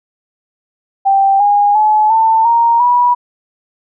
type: tone with pitch steps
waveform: sine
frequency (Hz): 784 / 818.7 / 855 / 892.8 / 932.3 / 973.6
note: G5 / G#5 / A5 / A5 / A#5 / B5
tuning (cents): 0 / -25 / -50 / +25 / 0 / -25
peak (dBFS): -7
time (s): 1.05-3.15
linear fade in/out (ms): 20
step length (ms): 350
effects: none